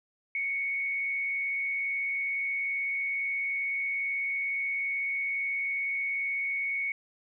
sine tone with frequency modulation, 2217 Hz, C#7, in tune, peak -28 dBFS, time 0.35-6.92 s, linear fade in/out 2 ms, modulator 82.3 Hz, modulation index 0.49, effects none

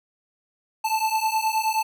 square beating tone pair, 873 / 882.5 Hz, A5 / A5, -14 / +5 cents, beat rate 9.5 Hz, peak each -25 / -25 dBFS, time 0.84-1.83 s, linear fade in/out 10 ms, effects none

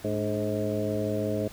harmonic tone with a mistuned harmonic, 105.8 Hz, G#2, 33 cents sharp, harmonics 1 / 2 / 3 / 4 / 5 / 6, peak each -33 / -33 / -33 / -33 / -33 / -33 dBFS, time 0.04-1.48 s, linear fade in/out 5 ms, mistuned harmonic 3, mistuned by -83 cents, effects pink hiss -48 dBFS RMS until 1.52 s

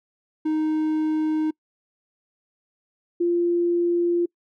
triangle / sine tone pair in turn, 311.1 / 346.1 Hz, D#4 / F4, 0 / -16 cents, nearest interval major second, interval 184 cents, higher second, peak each -18 dBFS, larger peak neither, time 0.45-1.51 / 3.2-4.26 s, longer neither, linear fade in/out 10 ms, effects noise-tail reverb RT60 0.1 s tail -26 dB re dry

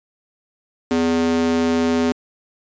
square tone with high-pass filter, 83 Hz, E2, 12 cents sharp, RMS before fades -18 dBFS, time 0.91-2.12 s, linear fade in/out 0 ms, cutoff 300 Hz, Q 7.1, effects resampled to 16000 Hz

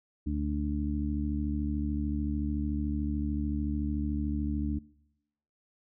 harmonic tone, 73.6 Hz, D2, 4 cents sharp, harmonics 1 / 2 / 3 / 4, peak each -31 / -40 / -35 / -34 dBFS, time 0.26-4.79 s, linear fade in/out 10 ms, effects noise-tail reverb RT60 0.9 s tail -23 dB re dry

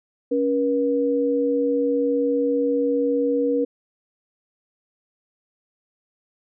sine tone pair together, 279 / 480 Hz, C#4 / B4, +11 / -49 cents, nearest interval major sixth, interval 940 cents, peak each -22 / -20 dBFS, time 0.31-3.65 s, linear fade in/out 10 ms, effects none

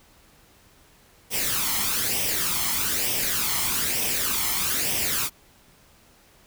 white noise with flanger, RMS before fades -25 dBFS, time 1.3-5.3 s, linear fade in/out 50 ms, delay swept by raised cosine 0.35 to 0.97 ms, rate 1.1 Hz, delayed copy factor +0.6, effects pink hiss -56 dBFS RMS until 6.46 s

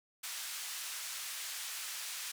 white band-pass noise, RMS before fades -42 dBFS, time 0.23-2.32 s, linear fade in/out 10 ms, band 1300 to 10000 Hz, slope 12 dB/octave, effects none

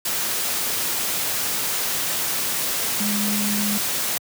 sine tone in noise, 206.9 Hz, G#3, 6 cents flat, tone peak -23 dBFS, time 3-3.78 s, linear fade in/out 5 ms, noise white, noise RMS -24 dBFS, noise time 0.05-4.18 s, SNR -2 dB, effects high-pass 100 Hz 12 dB/octave

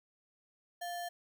sine tone with sample-and-hold, 698.5 Hz, F5, in tune, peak -37 dBFS, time 0.81-1.09 s, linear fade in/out 10 ms, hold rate 2450 Hz, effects none

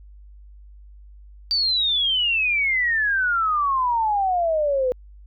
sine exponential sweep, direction down, 4662 to 494.5 Hz, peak -18 dBFS, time 1.51-4.92 s, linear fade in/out 0 ms, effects added 50 Hz sine -42 dBFS peak until 5.26 s

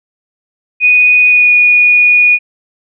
sine tone with pitch glide, 2479 to 2456 Hz, D#7 to D#7, -7 to -23 cents, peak -4 dBFS, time 0.8-2.39 s, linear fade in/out 50 ms, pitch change -16 cents, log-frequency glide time 1.24-1.52 s, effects none

